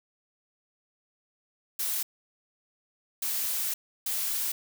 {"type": "noise bursts at uneven times", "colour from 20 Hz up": "blue", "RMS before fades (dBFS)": -30, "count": 3, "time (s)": [[1.79, 2.03], [3.22, 3.74], [4.06, 4.52]], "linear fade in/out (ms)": 5, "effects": []}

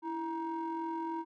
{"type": "ring-modulated tone", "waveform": "triangle", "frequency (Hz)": 308.2, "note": "D#4", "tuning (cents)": -16, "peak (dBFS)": -29, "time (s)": [0.02, 1.25], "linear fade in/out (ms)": 50, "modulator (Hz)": 638, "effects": []}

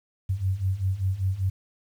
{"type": "beating tone pair", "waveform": "sine", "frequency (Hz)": [92, 97.1], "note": ["F#2", "G2"], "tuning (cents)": [-9, -16], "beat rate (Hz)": 5.1, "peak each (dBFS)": [-28, -25], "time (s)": [0.29, 1.5], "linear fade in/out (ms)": 10, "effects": ["9-bit"]}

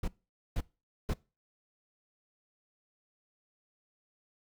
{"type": "noise bursts", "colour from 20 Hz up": "brown", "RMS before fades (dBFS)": -31, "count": 3, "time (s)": [0.03, 1.137], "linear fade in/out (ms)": 5, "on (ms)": 49, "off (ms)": 480, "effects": ["noise-tail reverb RT60 0.3 s tail -22 dB re dry"]}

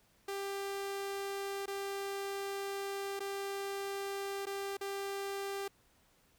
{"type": "tone with dropouts", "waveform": "sawtooth", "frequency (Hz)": 395.6, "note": "G4", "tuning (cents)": 16, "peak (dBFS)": -33, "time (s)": [0.28, 5.68], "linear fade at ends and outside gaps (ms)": 5, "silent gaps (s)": [[1.659, 1.678], [3.194, 3.203], [4.456, 4.467], [4.77, 4.81]], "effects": ["pink hiss -69 dBFS RMS until 6.38 s"]}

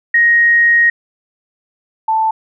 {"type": "tone pair in turn", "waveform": "sine", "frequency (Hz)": [1875, 882.7], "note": ["A#6", "A5"], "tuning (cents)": [10, 5], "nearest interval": "octave + minor second", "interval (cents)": 1305, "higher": "first", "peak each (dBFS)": [-7, -11], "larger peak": "first", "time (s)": [[0.14, 0.9], [2.08, 2.31]], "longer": "first", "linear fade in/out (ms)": 5, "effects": []}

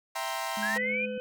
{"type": "chord", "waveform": "sawtooth", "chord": "C dominant seventh", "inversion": "first", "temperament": "equal", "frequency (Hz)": [659.3, 784, 932.3, 1046.5], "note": ["E5", "G5", "Bb5", "C6"], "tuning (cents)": [0, 0, 0, 0], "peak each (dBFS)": -33, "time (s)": [0.15, 0.78], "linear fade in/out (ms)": 10}
{"type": "tone with tremolo", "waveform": "sine", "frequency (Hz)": 210.8, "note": "G#3", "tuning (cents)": 26, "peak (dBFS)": -35, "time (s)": [0.57, 1.18], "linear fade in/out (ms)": 2, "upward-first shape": "sine", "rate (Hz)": 6.5, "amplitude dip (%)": 25}
{"type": "linear sweep", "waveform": "sine", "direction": "up", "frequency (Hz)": [1590, 2489], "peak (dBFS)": -28, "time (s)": [0.62, 1.06], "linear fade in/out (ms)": 10}
{"type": "harmonic tone", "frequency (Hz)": 505, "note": "B4", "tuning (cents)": 39, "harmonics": [1, 3, 5, 6], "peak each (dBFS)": [-33, -47, -47, -51], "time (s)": [0.76, 1.2], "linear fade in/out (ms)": 0}
{"effects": []}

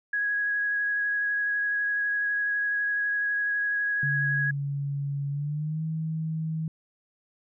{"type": "tone with vibrato", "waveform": "sine", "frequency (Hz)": 1661.2, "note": "G#6", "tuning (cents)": 0, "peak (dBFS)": -24, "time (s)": [0.13, 4.51], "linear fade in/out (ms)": 5, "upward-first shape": "sine", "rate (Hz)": 12, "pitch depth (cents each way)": 11}
{"type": "tone with pitch glide", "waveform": "sine", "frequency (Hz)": [141.1, 159.3], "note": ["C#3", "D#3"], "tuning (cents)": [31, 41], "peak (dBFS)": -27, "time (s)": [4.03, 6.68], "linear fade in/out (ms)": 2, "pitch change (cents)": 210, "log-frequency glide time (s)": [5.3, 5.83]}
{"effects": []}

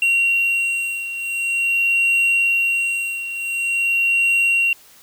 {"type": "beating tone pair", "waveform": "triangle", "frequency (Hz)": [2749, 2749.46], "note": ["F7", "F7"], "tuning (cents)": [-28, -28], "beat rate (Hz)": 0.46, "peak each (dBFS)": [-16, -21], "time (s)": [0.02, 4.73], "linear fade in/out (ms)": 2, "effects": ["white hiss -48 dBFS RMS until 5.02 s"]}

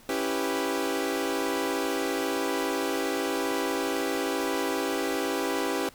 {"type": "chord", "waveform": "sawtooth", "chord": "C# half-diminished seventh", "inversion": "none", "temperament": "equal", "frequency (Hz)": [277.2, 329.6, 392, 493.9], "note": ["C#4", "E4", "G4", "B4"], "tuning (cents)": [0, 0, 0, 0], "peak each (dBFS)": [-28, -29, -27, -29], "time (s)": [0.09, 5.89], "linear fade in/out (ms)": 2, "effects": ["pink hiss -54 dBFS RMS until 5.94 s"]}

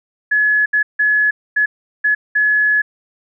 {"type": "tone bursts at uneven times", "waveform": "sine", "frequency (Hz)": 1700, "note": "G#6", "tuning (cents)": 40, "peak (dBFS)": -11, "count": 6, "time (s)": [[0.31, 0.66], [0.73, 0.83], [0.99, 1.31], [1.56, 1.66], [2.04, 2.15], [2.35, 2.82]], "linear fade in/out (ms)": 10, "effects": []}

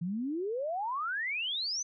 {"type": "exponential sweep", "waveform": "sine", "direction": "up", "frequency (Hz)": [163.1, 6272], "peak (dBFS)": -31, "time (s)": [0.01, 1.83], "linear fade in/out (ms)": 10, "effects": []}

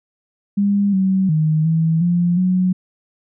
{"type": "tone with pitch steps", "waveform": "sine", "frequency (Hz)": [201.4, 190.3, 155.8, 162, 174.4, 183.7], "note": ["G3", "F#3", "D#3", "E3", "F3", "F#3"], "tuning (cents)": [47, 49, 3, -30, -2, -12], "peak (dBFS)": -13, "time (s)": [0.57, 2.73], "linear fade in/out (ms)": 10, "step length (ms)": 360, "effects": []}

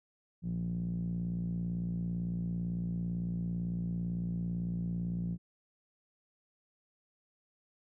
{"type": "tone with low-pass filter", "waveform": "5% pulse", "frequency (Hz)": 57.9, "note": "A#1", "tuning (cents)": -11, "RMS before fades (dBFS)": -35, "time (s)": [0.42, 5.38], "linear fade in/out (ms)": 50, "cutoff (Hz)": 160, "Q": 8, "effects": []}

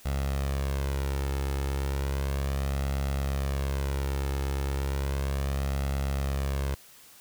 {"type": "tone with flanger", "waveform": "sawtooth", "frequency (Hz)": 68.7, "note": "C#2", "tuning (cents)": -15, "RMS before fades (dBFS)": -29, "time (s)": [0.05, 6.75], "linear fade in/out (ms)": 10, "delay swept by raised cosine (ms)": [1.5, 2.31], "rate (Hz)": 0.34, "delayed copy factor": 0.5, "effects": ["white hiss -53 dBFS RMS until 7.2 s"]}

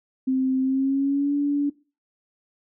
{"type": "tone with pitch glide", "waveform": "sine", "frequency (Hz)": [261.6, 286.9], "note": ["C4", "D4"], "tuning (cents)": [0, -40], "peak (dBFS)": -19, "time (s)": [0.27, 1.7], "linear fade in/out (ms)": 10, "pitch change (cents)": 160, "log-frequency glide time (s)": [0.61, 1.34], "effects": ["noise-tail reverb RT60 0.3 s tail -19 dB re dry"]}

